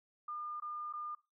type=tone with dropouts; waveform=sine; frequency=1208 Hz; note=D6; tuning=48 cents sharp; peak=-39 dBFS; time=0.28-1.15 s; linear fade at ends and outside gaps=5 ms; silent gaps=0.601-0.621 / 0.927-0.935 s; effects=noise-tail reverb RT60 0.3 s tail -21 dB re dry